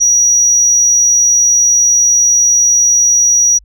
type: tone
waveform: sine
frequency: 5790 Hz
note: F#8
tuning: 38 cents flat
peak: -5 dBFS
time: 0-3.59 s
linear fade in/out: 20 ms
effects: tanh soft clip ceiling -3 dBFS + added 50 Hz sine -40 dBFS peak until 3.64 s